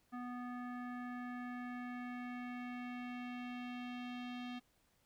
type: tone with low-pass filter sweep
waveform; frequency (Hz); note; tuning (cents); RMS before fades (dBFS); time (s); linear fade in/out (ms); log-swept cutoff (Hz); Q
square; 246.2; B3; -5; -45; 0.12-4.6; 20; 1400 to 3300; 2.4
effects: pink hiss -75 dBFS RMS until 5.05 s